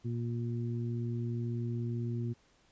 harmonic tone, 118.1 Hz, A#2, 23 cents sharp, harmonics 1 / 2 / 3, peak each -33 / -39 / -43 dBFS, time 0.04-2.34 s, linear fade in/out 20 ms, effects pink hiss -67 dBFS RMS until 2.71 s + resampled to 16000 Hz

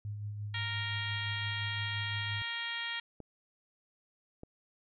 sine tone with tremolo, 103.83 Hz, G#2, in tune, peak -35 dBFS, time 0.05-2.42 s, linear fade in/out 0 ms, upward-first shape sine, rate 5.8 Hz, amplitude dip 35%
harmonic tone, 466.2 Hz, A#4, in tune, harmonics 2 / 3 / 4 / 5 / 6 / 7 / 8 / 9, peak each -47 / -46 / -39 / -43 / -46 / -40 / -50 / -51 dBFS, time 0.54-3 s, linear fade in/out 5 ms
clicks, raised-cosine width 2 ms, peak -32 dBFS, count 2, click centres 3.203 / 4.434 s
effects none

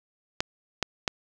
clicks, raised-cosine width 0.2 ms, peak -7 dBFS, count 3, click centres 0.405 / 0.827 / 1.078 s, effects none

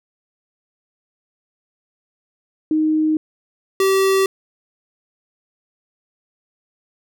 sine / square tone pair in turn, 311.1 / 385.8 Hz, D#4 / G4, 0 / -28 cents, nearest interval major third, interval 372 cents, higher second, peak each -14 dBFS, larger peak neither, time 2.71-3.17 / 3.8-4.26 s, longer neither, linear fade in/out 2 ms, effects none

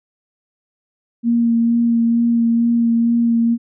sine tone with vibrato, 233.1 Hz, A#3, in tune, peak -12 dBFS, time 1.23-3.58 s, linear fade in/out 50 ms, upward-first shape sine, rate 2.2 Hz, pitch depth 15 cents each way, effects none

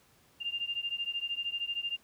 sine beating tone pair, 2794 / 2807 Hz, F7 / F7, 0 / +8 cents, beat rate 13 Hz, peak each -35 / -36 dBFS, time 0.4-1.97 s, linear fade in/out 20 ms, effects pink hiss -64 dBFS RMS until 2.03 s + high-pass 60 Hz 12 dB/octave

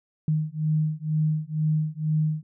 sine beating tone pair, 153.8 / 155.9 Hz, D#3 / D#3, -20 / +4 cents, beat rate 2.1 Hz, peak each -25 dBFS, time 0.28-2.43 s, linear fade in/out 2 ms, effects none

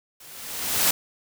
white noise with level ramp, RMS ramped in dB -47 to -18 dBFS, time 0.2-0.91 s, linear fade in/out 5 ms, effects none

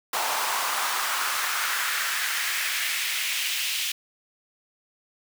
pink noise with high-pass filter sweep, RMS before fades -27 dBFS, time 0.13-3.92 s, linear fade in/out 5 ms, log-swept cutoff 840 to 2900 Hz, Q 2.1, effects none

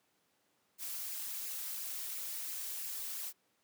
blue noise with flanger, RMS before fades -41 dBFS, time 0.78-3.33 s, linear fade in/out 50 ms, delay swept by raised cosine 0.4 to 5.1 ms, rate 2.9 Hz, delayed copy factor +0.5, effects pink hiss -75 dBFS RMS until 3.63 s + high-pass 200 Hz 12 dB/octave

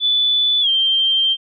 sine tone with pitch glide, 3479 to 3154 Hz, A7 to G7, -20 to +10 cents, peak -13 dBFS, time 0-1.37 s, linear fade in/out 50 ms, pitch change -170 cents, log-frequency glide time 0.61-0.69 s, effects none

